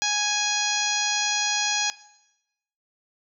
harmonic tone, 830.6 Hz, G#5, in tune, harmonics 1 / 2 / 3 / 4 / 5 / 6 / 7 / 8, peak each -30 / -30 / -30 / -30 / -30 / -30 / -30 / -30 dBFS, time 0.02-1.9 s, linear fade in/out 0 ms, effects noise-tail reverb RT60 0.9 s tail -18 dB re dry

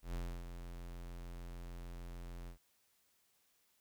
square tone with ADSR envelope, 43.33 Hz, F1, 13 cents flat, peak -38 dBFS, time 0.02-2.58 s, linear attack 120 ms, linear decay 290 ms, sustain -8 dB, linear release 100 ms, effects white hiss -75 dBFS RMS until 3.8 s

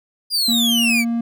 40% pulse exponential sweep, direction down, 4915 to 2227 Hz, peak -15 dBFS, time 0.3-1.05 s, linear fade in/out 50 ms
triangle tone, 233.1 Hz, A#3, in tune, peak -16 dBFS, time 0.48-1.21 s, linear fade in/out 5 ms
effects none

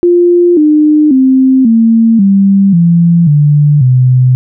sine tone with pitch steps, 350 / 302.9 / 262.2 / 226.9 / 196.43 / 170.02 / 147.16 / 127.37 Hz, F4 / D#4 / C4 / A#3 / G3 / F3 / D3 / C3, +4 / -46 / +4 / -47 / +4 / -46 / +4 / -46 cents, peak -3 dBFS, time 0.03-4.35 s, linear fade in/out 0 ms, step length 540 ms, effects none

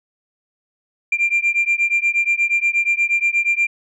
sine beating tone pair, 2375 / 2383.4 Hz, D7 / D7, +19 / +25 cents, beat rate 8.4 Hz, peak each -17 dBFS, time 1.12-3.67 s, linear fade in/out 5 ms, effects tanh soft clip ceiling -10 dBFS

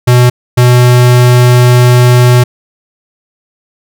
square tone pair in turn, 123.5 / 123.5 Hz, B2 / B2, 0 / 0 cents, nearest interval unison, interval 0 cents, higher neither, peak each -3 dBFS, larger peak neither, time 0.07-0.3 / 0.57-2.44 s, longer second, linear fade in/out 10 ms, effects none

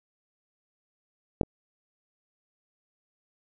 clicks, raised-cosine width 2 ms, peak -6 / -24 dBFS, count 2, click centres 1.412 / 1.433 s, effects none

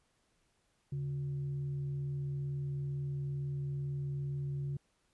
sine tone with frequency modulation, 140.6 Hz, C#3, 25 cents sharp, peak -34 dBFS, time 0.92-4.77 s, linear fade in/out 5 ms, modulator 219 Hz, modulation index 0.22, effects pink hiss -75 dBFS RMS until 5.13 s + resampled to 24000 Hz

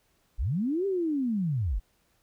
sine linear two-way sweep, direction up then down, 35 to 402.3 to 35 Hz, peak -25 dBFS, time 0.38-1.8 s, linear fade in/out 20 ms, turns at 0.86 s, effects pink hiss -69 dBFS RMS until 2.22 s

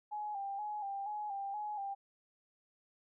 sine tone with vibrato, 816 Hz, G#5, 31 cents flat, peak -37 dBFS, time 0.11-1.95 s, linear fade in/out 20 ms, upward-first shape square, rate 2.1 Hz, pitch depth 51 cents each way, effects none

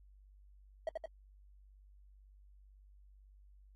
triangle tone with echo, 642 Hz, E5, 46 cents flat, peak -31 dBFS, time 0.87-0.89 s, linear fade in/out 2 ms, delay 84 ms, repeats 2, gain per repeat -3 dB, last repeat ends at 1.058 s, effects added 49 Hz sine -58 dBFS peak until 3.75 s + AAC 32 kbps

